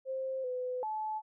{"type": "tone with pitch steps", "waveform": "sine", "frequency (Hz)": [527, 503, 864], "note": ["C5", "B4", "A5"], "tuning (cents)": [12, 32, -32], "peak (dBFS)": -33, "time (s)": [0.05, 1.22], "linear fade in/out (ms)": 50, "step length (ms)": 390, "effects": []}